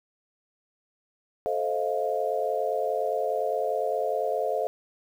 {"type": "chord", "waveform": "sine", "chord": "F dominant seventh", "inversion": "first", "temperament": "just", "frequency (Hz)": [436.5, 523.8, 628.6, 698.5], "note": ["A4", "C5", "Eb5", "F5"], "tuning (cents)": [-14, 2, 18, 0], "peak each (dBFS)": -30, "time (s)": [1.46, 4.67], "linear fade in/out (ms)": 0, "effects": ["9-bit"]}